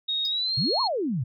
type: tone with pitch glide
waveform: sine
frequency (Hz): 3750 to 4283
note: A#7 to C8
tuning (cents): +10 to +40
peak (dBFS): -24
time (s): 0.08-0.88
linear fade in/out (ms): 10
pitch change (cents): +230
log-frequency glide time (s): 0.29-0.58
type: tone with exponential decay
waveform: triangle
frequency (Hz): 4992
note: D#8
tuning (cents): +5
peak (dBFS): -26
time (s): 0.25-0.32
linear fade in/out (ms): 1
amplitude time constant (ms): 15
type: exponential two-way sweep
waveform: sine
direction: up then down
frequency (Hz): 111.4 to 1113 to 111.4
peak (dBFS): -24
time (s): 0.57-1.24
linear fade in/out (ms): 10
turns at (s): 0.81
effects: none